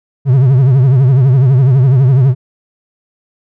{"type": "tone with vibrato", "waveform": "triangle", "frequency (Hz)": 131, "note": "C3", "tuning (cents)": 2, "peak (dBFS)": -3, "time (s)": [0.25, 2.35], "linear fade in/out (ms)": 50, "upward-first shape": "triangle", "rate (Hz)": 12, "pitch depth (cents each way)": 160, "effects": []}